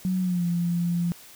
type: tone with pitch glide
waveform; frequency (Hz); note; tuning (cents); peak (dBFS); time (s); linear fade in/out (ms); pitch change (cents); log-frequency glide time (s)
sine; 185 to 172.61; F#3 to F3; 0 to -20; -22; 0.05-1.12; 0; -120; 0.21-0.45
effects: white hiss -48 dBFS RMS until 1.35 s